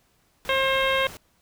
pink noise, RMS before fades -41 dBFS, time 0.45-1.17 s, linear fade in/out 0 ms
harmonic tone, 534 Hz, C5, 35 cents sharp, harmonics 1 / 2 / 3 / 4 / 5 / 6 / 7, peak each -24 / -27 / -28 / -28 / -31 / -30 / -33 dBFS, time 0.49-1.07 s, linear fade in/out 2 ms
effects pink hiss -65 dBFS RMS until 1.41 s

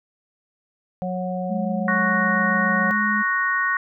harmonic tone, 182.9 Hz, F#3, 20 cents flat, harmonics 1 / 3 / 4, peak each -26 / -29 / -30 dBFS, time 1.02-2.91 s, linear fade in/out 0 ms
sine tone, 210 Hz, G#3, 19 cents sharp, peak -24 dBFS, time 1.49-3.23 s, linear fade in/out 20 ms
sine chord, F# major, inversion second, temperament equal, 1108.7 / 1480 / 1864.7 Hz, C#6 / F#6 / A#6, 0 / 0 / 0 cents, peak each -24 / -24 / -22 dBFS, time 1.88-3.77 s, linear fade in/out 2 ms
effects none

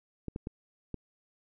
clicks, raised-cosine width 3 ms, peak -23 dBFS, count 4, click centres 0.283 / 0.361 / 0.471 / 0.943 s, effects none

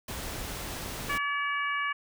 pink noise, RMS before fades -37 dBFS, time 0.08-1.18 s, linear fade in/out 5 ms
clicks, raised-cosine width 2 ms, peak -26 dBFS, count 2, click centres 0.861 / 1.085 s
harmonic tone, 572 Hz, D5, 46 cents flat, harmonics 2 / 3 / 4 / 5, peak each -31 / -32 / -34 / -40 dBFS, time 1.09-1.93 s, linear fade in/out 10 ms
effects none

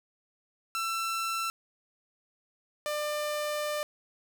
sawtooth tone pair in turn, 1340 / 596.9 Hz, E6 / D5, +28 / +28 cents, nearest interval octave + major second, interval 1400 cents, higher first, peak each -26 / -26 dBFS, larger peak neither, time 0.75-1.5 / 2.86-3.83 s, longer second, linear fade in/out 0 ms, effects none

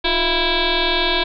sine tone with frequency modulation, 1644 Hz, G#6, 18 cents flat, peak -15 dBFS, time 0.04-1.24 s, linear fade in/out 10 ms, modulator 333 Hz, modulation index 7.1, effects none

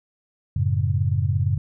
sine chord, F# minor, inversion none, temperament equal, 92.5 / 110 / 138.59 Hz, F#2 / A2 / C#3, 0 / 0 / 0 cents, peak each -22 / -23 / -24 dBFS, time 0.56-1.58 s, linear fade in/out 5 ms, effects none

